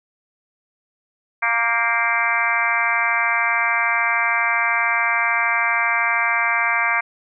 harmonic tone with a mistuned harmonic, 233.1 Hz, A#3, in tune, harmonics 3 / 4 / 5 / 6 / 7 / 8 / 9 / 10, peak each -28 / -26 / -24 / -30 / -23 / -30 / -22 / -24 dBFS, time 1.42-7.01 s, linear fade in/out 10 ms, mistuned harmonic 7, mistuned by -33 cents, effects none

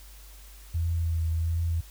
sine tone with vibrato, 82.6 Hz, E2, 4 cents sharp, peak -24 dBFS, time 0.74-1.81 s, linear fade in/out 10 ms, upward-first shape triangle, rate 1.4 Hz, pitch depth 30 cents each way, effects added 50 Hz sine -46 dBFS peak until 1.9 s + white hiss -53 dBFS RMS until 1.9 s

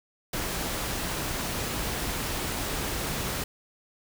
pink noise, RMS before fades -31 dBFS, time 0.33-3.44 s, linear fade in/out 5 ms, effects none

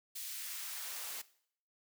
white noise with high-pass filter sweep, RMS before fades -43 dBFS, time 0.15-1.22 s, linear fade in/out 10 ms, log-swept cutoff 3100 to 430 Hz, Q 0.77, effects noise-tail reverb RT60 0.6 s tail -18 dB re dry

